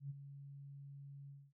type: tone with ADSR envelope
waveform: sine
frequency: 140 Hz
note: C#3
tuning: 18 cents sharp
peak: -40 dBFS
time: 0-1.53 s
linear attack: 100 ms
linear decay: 24 ms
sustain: -10 dB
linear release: 240 ms
effects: none